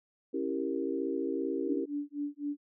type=chord; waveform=sine; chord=C# diminished seventh; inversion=none; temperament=equal with one note detuned; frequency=274.3 / 329.6 / 392 / 466.2 Hz; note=C#4 / E4 / G4 / Bb4; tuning=-18 / 0 / 0 / 0 cents; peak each=-35 / -35 / -35 / -38 dBFS; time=0.33-1.86 s; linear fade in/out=20 ms
type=tone with tremolo; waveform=sine; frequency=290 Hz; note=D4; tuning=22 cents flat; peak=-30 dBFS; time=1.65-2.57 s; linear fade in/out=50 ms; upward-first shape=sine; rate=3.9 Hz; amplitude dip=100%
effects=none